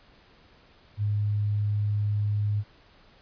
sine tone, 103.83 Hz, G#2, in tune, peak -23 dBFS, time 0.97-2.64 s, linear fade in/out 50 ms, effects pink hiss -57 dBFS RMS until 3.21 s + resampled to 11025 Hz

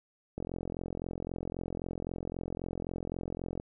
click train, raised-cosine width 2 ms, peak -23 dBFS, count 142, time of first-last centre 0.38-3.599 s, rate 43.8 Hz, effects none

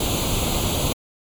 pink noise with comb filter, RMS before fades -22 dBFS, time 0-0.93 s, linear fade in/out 5 ms, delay 0.28 ms, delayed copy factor +0.8, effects MP3 96 kbps

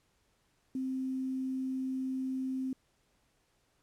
sine tone with quantisation, 261.6 Hz, C4, in tune, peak -32 dBFS, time 0.75-2.73 s, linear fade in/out 2 ms, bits 10, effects pink hiss -73 dBFS RMS until 3.82 s + low-pass 11000 Hz 12 dB/octave

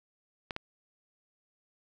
clicks, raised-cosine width 0.3 ms, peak -19 dBFS, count 2, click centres 0.508 / 0.564 s, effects 10-bit

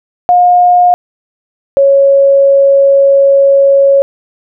sine tone pair in turn, 714 / 552.7 Hz, F5 / C#5, +38 / -5 cents, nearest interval major third, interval 443 cents, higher first, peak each -3 dBFS, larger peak neither, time 0.29-0.94 / 1.77-4.02 s, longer second, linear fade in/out 0 ms, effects none

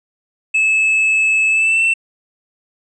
triangle tone with pitch glide, 2603 to 2684 Hz, E7 to E7, -22 to +31 cents, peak -10 dBFS, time 0.54-1.94 s, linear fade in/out 10 ms, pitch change +53 cents, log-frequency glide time 1.49-1.83 s, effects resampled to 22050 Hz

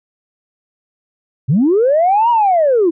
sine linear two-way sweep, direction up then down, 113.1 to 969 to 311.7 Hz, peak -8 dBFS, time 1.48-2.91 s, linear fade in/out 20 ms, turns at 2.3 s, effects tanh soft clip ceiling -5 dBFS

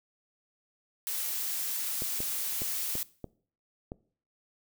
blue noise, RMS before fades -33 dBFS, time 1.07-3.03 s, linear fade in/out 0 ms
clicks, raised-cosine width 2 ms, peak -24 dBFS, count 6, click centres 2.021 / 2.204 / 2.619 / 2.954 / 3.243 / 3.919 s
effects noise-tail reverb RT60 0.5 s tail -21 dB re dry

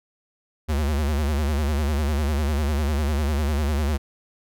square tone with vibrato, 73.42 Hz, D2, in tune, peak -21 dBFS, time 0.68-3.98 s, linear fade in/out 20 ms, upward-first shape sine, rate 10 Hz, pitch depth 120 cents each way, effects none

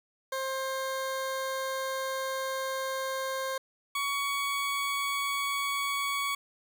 20% pulse tone pair in turn, 530 / 1123 Hz, C5 / C#6, +22 / +22 cents, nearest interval octave + minor second, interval 1300 cents, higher second, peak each -26 / -24 dBFS, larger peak second, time 0.32-3.58 / 3.95-6.35 s, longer first, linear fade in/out 5 ms, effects 10-bit

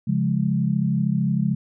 sine chord, Db major, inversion none, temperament equal, 138.59 / 174.61 / 207.7 Hz, Db3 / F3 / Ab3, 0 / 0 / 0 cents, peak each -23 dBFS, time 0.07-1.55 s, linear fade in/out 10 ms, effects none

